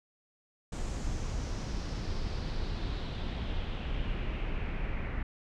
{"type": "noise with low-pass filter sweep", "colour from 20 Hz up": "brown", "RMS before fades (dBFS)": -34, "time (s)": [0.72, 5.23], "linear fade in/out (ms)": 5, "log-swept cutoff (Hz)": [7500, 2100], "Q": 3.1, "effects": []}